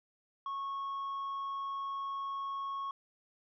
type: tone with tanh clipping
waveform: triangle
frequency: 1100 Hz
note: C#6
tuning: 14 cents flat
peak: -36 dBFS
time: 0.46-2.91 s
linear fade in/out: 2 ms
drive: 7 dB
effects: none